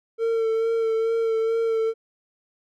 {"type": "tone with vibrato", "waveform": "triangle", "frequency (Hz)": 451.6, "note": "A4", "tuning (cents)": 45, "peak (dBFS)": -18, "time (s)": [0.18, 1.94], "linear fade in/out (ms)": 50, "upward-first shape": "sine", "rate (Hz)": 2.3, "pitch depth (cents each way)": 22, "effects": []}